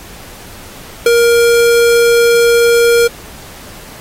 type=tone with ADSR envelope; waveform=square; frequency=470 Hz; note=A#4; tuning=14 cents sharp; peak=-5 dBFS; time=1.06-3.08 s; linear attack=3 ms; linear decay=22 ms; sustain=-2 dB; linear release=13 ms; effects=pink hiss -34 dBFS RMS until 4 s + AAC 48 kbps